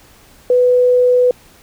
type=tone; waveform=sine; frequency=496.5 Hz; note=B4; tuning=9 cents sharp; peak=-8 dBFS; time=0.5-1.31 s; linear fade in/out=2 ms; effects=pink hiss -46 dBFS RMS until 1.62 s